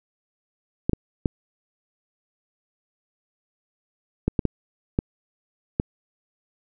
clicks, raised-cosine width 3 ms, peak -7 dBFS, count 8, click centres 0.895 / 0.933 / 1.258 / 4.28 / 4.392 / 4.453 / 4.989 / 5.799 s, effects none

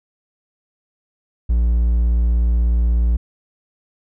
triangle tone, 58.27 Hz, A#1, in tune, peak -11 dBFS, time 1.49-3.17 s, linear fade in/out 10 ms, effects none

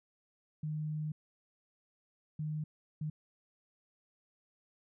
sine tone bursts at uneven times, 153.2 Hz, D#3, 27 cents flat, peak -34 dBFS, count 3, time 0.63-1.12 / 2.39-2.64 / 3.01-3.1 s, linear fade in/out 5 ms, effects none

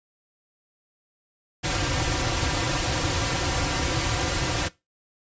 pink noise with comb filter, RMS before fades -25 dBFS, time 1.63-4.69 s, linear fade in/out 20 ms, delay 4.7 ms, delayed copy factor -0.95, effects noise-tail reverb RT60 0.2 s tail -18 dB re dry + resampled to 16000 Hz

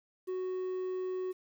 triangle tone with quantisation, 370 Hz, F#4, in tune, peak -31 dBFS, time 0.27-1.33 s, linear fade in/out 20 ms, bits 10, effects none

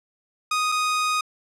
sawtooth tone pair in turn, 1244.5 / 1244.5 Hz, D#6 / D#6, 0 / 0 cents, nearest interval unison, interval 0 cents, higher neither, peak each -17 dBFS, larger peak neither, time 0.51-0.72 / 0.72-1.21 s, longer second, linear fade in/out 5 ms, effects low-pass 9000 Hz 12 dB/octave

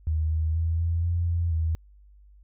sine tone with pitch steps, 78.6 / 79.3 / 82.1 / 83.9 / 85.9 / 85 / 80.7 Hz, D#2 / D#2 / E2 / E2 / F2 / F2 / E2, +18 / +33 / -6 / +31 / -28 / -46 / -36 cents, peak -22 dBFS, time 0.07-1.75 s, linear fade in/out 0 ms, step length 240 ms, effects added 50 Hz sine -50 dBFS peak until 2.43 s

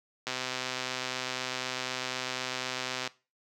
click train, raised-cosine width 0.2 ms, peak -15 dBFS, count 360, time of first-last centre 0.27-3.075 s, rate 128 Hz, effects noise-tail reverb RT60 0.3 s tail -19 dB re dry + high-pass 150 Hz 12 dB/octave

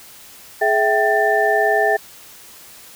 sine tone cluster, 421.7 / 659 / 777 / 1781 Hz, G#4 / E5 / G5 / A6, +26 / -1 / -16 / +21 cents, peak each -19 dBFS, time 0.61-1.97 s, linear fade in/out 10 ms, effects white hiss -42 dBFS RMS until 2.95 s

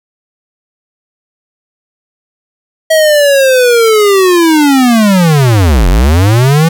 square linear two-way sweep, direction down then up, 644 to 41.36 to 168.4 Hz, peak -5 dBFS, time 2.9-6.69 s, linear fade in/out 10 ms, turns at 5.88 s, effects none

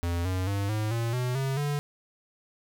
square tone with pitch steps, 85.9 / 92.6 / 99.82 / 107.6 / 116 / 125.04 / 134.79 / 145.3 Hz, F2 / F#2 / G2 / A2 / A#2 / B2 / C#3 / D3, -28 / +2 / +32 / -38 / -8 / +22 / -48 / -18 cents, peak -27 dBFS, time 0.03-1.79 s, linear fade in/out 0 ms, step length 220 ms, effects none

